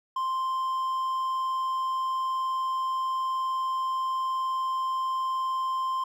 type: tone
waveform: triangle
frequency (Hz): 1046.5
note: C6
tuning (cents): 0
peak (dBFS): -24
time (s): 0.16-6.04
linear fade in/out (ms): 5
effects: none